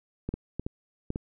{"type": "clicks", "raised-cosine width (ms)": 3, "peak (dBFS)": -18, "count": 6, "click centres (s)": [0.29, 0.34, 0.596, 0.665, 1.104, 1.159], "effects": []}